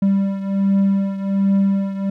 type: beating tone pair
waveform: triangle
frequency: 196 / 197.3 Hz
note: G3 / G3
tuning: 0 / +11 cents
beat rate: 1.3 Hz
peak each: -14 / -19 dBFS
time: 0.02-2.1 s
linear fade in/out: 5 ms
effects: none